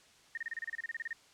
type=tone bursts; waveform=sine; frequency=1842 Hz; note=A#6; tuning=21 cents flat; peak=-35 dBFS; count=15; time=0.35-1.13 s; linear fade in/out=2 ms; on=24 ms; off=30 ms; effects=white hiss -62 dBFS RMS until 1.33 s + low-pass 7000 Hz 12 dB/octave